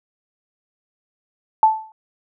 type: tone with exponential decay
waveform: sine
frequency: 876 Hz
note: A5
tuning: 8 cents flat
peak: -6 dBFS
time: 1.63-1.92 s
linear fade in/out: 1 ms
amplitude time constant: 61 ms
effects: none